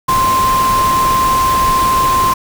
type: tone in noise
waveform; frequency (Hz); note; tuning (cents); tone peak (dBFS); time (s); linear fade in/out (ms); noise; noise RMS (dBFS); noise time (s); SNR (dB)
sine; 1046.5; C6; 0; -10; 0.08-2.34; 10; pink; -20; 0.08-2.34; +7
effects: none